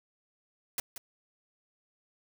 white noise with echo, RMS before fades -32 dBFS, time 0.78-0.8 s, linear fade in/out 2 ms, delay 180 ms, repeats 1, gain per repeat -10 dB, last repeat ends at 0.98 s, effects none

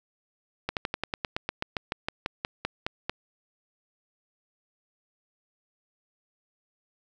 slowing click train, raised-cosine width 0.3 ms, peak -12 dBFS, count 18, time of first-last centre 0.69-3.096 s, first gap 78 ms, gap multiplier 1.07, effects none

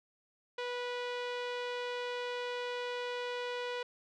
sawtooth tone with low-pass filter, 490 Hz, B4, 14 cents flat, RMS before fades -38 dBFS, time 0.58-3.83 s, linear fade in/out 5 ms, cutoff 3500 Hz, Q 1.5, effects none

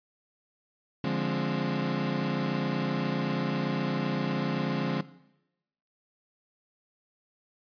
35% pulse chord, D half-diminished seventh, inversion none, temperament equal with one note detuned, 146.83 / 174.61 / 207.7 / 263.9 Hz, D3 / F3 / Ab3 / C4, 0 / 0 / 0 / +15 cents, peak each -31 dBFS, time 1.04-5.01 s, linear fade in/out 2 ms, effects noise-tail reverb RT60 0.9 s tail -18 dB re dry + resampled to 11025 Hz

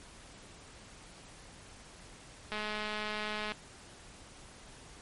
click train, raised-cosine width 0.3 ms, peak -21 dBFS, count 213, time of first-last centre 2.52-3.52 s, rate 212 Hz, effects pink hiss -53 dBFS RMS until 5.01 s + MP3 48 kbps

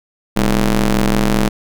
sawtooth ring-modulated tone, 112.3 Hz, A2, 36 cents sharp, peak -5 dBFS, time 0.36-1.49 s, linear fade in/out 10 ms, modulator 89.7 Hz, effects none

